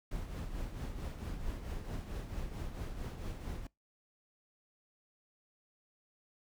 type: noise with tremolo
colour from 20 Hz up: brown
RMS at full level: -38 dBFS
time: 0.11-3.67 s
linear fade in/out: 5 ms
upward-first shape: triangle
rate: 4.5 Hz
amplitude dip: 60%
effects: noise-tail reverb RT60 0.2 s tail -24 dB re dry